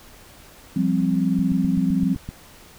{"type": "chord", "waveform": "sine", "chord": "F suspended second", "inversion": "none", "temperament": "equal", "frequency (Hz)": [174.61, 196, 261.6], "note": ["F3", "G3", "C4"], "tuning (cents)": [0, 0, 0], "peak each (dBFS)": -22, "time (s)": [0.76, 2.15], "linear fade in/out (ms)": 5}
{"type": "click train", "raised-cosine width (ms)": 5, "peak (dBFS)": -18, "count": 8, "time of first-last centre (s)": [1.39, 2.29], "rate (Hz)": 7.78}
{"effects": ["pink hiss -47 dBFS RMS until 2.78 s"]}